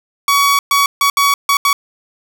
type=tone bursts at uneven times; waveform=sawtooth; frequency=1128 Hz; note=C#6; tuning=30 cents sharp; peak=-6 dBFS; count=6; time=0.28-0.59 / 0.71-0.86 / 1.01-1.1 / 1.17-1.34 / 1.49-1.57 / 1.65-1.73 s; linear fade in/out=2 ms; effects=none